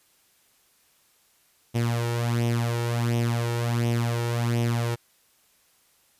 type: tone with flanger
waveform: sawtooth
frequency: 118 Hz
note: A#2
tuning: 22 cents sharp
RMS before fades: -25 dBFS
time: 1.74-4.96 s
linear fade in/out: 20 ms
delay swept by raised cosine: 0.33 to 2.23 ms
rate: 1.4 Hz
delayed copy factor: +0.65
effects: white hiss -63 dBFS RMS until 6.19 s + resampled to 32000 Hz